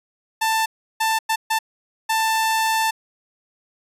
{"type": "tone bursts at uneven times", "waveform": "sawtooth", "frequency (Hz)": 887, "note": "A5", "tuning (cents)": 14, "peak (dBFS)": -14, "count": 5, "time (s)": [[0.41, 0.66], [1, 1.19], [1.29, 1.36], [1.5, 1.59], [2.09, 2.91]], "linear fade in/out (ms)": 10, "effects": ["resampled to 32000 Hz"]}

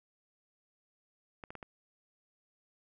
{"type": "clicks", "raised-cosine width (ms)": 0.5, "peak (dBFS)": -29, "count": 4, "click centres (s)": [1.438, 1.505, 1.553, 1.628], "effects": []}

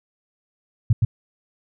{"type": "tone with echo", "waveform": "sine", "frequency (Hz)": 112, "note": "A2", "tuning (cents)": 31, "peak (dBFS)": -11, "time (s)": [0.9, 0.93], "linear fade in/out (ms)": 5, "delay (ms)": 120, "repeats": 1, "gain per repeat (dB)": -2, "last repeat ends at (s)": 1.05, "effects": []}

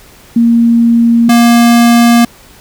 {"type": "tone pair in turn", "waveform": ["sine", "square"], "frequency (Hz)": [233.1, 235.8], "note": ["A#3", "A#3"], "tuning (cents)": [0, 20], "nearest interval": "unison", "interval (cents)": 20, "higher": "second", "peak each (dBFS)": -4, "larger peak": "neither", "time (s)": [[0.36, 1.29], [1.29, 2.25]], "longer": "second", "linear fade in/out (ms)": 5, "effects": ["pink hiss -39 dBFS RMS until 2.6 s"]}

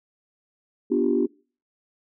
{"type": "chord", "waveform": "sine", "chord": "G dominant seventh", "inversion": "first", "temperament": "equal with one note detuned", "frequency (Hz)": [245.5, 293.7, 349.2, 392], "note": ["B3", "D4", "F4", "G4"], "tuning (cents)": [-10, 0, 0, 0], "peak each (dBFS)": -24, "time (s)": [0.9, 1.27], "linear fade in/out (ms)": 20, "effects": ["noise-tail reverb RT60 0.4 s tail -24 dB re dry", "tanh soft clip ceiling -9 dBFS"]}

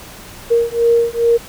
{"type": "beating tone pair", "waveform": "sine", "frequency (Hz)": [466.2, 468.6], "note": ["A#4", "A#4"], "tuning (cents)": [0, 9], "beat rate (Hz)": 2.4, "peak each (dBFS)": -14, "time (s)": [0.5, 1.38], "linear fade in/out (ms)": 20, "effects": ["pink hiss -36 dBFS RMS until 1.48 s"]}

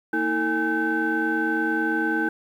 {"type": "tone cluster", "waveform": "sine", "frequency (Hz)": [230.9, 319.8, 448.5, 825, 1536], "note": ["A#3", "D#4", "A4", "G#5", "G6"], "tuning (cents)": [-16, 48, 33, -12, -36], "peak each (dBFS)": [-31, -24, -31, -30, -24], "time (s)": [0.13, 2.29], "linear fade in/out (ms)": 5, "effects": ["tanh soft clip ceiling -13 dBFS", "9-bit"]}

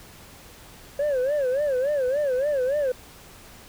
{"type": "tone with vibrato", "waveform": "sine", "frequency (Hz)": 547, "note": "C#5", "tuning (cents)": -23, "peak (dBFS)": -18, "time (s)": [0.99, 2.92], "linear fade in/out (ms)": 5, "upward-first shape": "sine", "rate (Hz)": 3.5, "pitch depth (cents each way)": 160, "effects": ["tanh soft clip ceiling -20 dBFS", "pink hiss -47 dBFS RMS until 3.68 s"]}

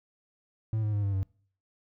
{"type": "tone with pitch steps", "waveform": "triangle", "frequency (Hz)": [110, 106.31, 102.75, 99.31, 95.98], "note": ["A2", "G#2", "G#2", "G2", "G2"], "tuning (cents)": [0, 41, -18, 23, -36], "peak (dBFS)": -24, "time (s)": [0.73, 1.23], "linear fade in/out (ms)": 0, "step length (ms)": 100, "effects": ["noise-tail reverb RT60 0.5 s tail -24 dB re dry"]}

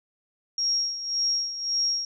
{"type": "tone with tremolo", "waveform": "sine", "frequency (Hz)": 5588, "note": "F8", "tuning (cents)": 0, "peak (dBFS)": -21, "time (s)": [0.58, 2.05], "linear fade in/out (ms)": 2, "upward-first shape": "sine", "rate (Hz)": 1.8, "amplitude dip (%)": 70, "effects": []}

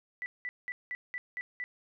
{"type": "tone bursts", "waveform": "sine", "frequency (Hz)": 1975.5, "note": "B6", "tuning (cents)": 0, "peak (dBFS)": -34, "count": 7, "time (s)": [0.22, 1.64], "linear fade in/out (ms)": 0, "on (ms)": 40, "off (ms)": 190, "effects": []}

